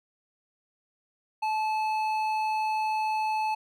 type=tone with hard clipping; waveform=triangle; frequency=867 Hz; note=A5; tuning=26 cents flat; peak=-27 dBFS; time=1.42-3.55 s; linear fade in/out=10 ms; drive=12 dB; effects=none